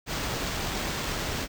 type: noise with sample-and-hold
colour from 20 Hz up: pink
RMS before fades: -31 dBFS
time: 0.06-1.48 s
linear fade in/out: 50 ms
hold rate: 11025 Hz
effects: none

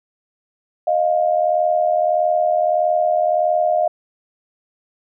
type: tone pair together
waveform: sine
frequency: 622.3 / 703.9 Hz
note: D#5 / F5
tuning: 0 / +13 cents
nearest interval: major second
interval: 213 cents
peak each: -17 dBFS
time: 0.87-3.88 s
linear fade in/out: 5 ms
effects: none

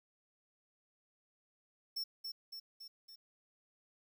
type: tone with echo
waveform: square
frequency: 5400 Hz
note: E8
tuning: 41 cents sharp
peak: -37 dBFS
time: 1.96-2.04 s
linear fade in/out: 10 ms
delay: 280 ms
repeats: 4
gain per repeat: -4 dB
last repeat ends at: 3.16 s
effects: 12-bit

